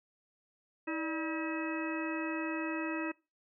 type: harmonic tone with a mistuned harmonic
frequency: 320.9 Hz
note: E4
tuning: 46 cents flat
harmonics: 1 / 2 / 3 / 4 / 5 / 6 / 8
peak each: -35 / -43 / -44 / -45 / -46 / -44 / -43 dBFS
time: 0.87-3.12 s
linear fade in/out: 10 ms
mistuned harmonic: 2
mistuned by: -140 cents
effects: noise-tail reverb RT60 0.3 s tail -24 dB re dry